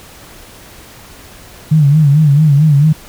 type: tone with vibrato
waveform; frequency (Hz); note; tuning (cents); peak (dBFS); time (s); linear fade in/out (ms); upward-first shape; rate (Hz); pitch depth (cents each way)
sine; 148.2; D3; +16; -5; 1.71-2.93; 10; sine; 4.5; 110
effects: pink hiss -37 dBFS RMS until 3.08 s